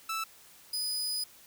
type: tone pair in turn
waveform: sawtooth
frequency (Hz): 1318.5 / 4978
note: E6 / D#8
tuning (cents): 0 / 0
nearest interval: octave + major seventh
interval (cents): 2300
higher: second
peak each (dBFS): -28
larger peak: neither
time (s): 0.09-0.24 / 0.73-1.24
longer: second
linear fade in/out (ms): 5
effects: white hiss -56 dBFS RMS until 1.46 s